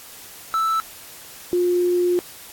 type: tone pair in turn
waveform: triangle / sine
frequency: 1318.5 / 354.9 Hz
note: E6 / F4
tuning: 0 / +28 cents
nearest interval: octave + major seventh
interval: 2272 cents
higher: first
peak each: -16 dBFS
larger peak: neither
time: 0.54-0.8 / 1.53-2.19 s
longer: second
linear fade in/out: 0 ms
effects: white hiss -41 dBFS RMS until 2.52 s + AAC 64 kbps